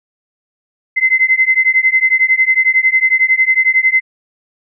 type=beating tone pair; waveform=sine; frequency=2054 / 2065 Hz; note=C7 / C7; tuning=-33 / -23 cents; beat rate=11 Hz; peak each=-12 dBFS; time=0.96-4.01 s; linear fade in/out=20 ms; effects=none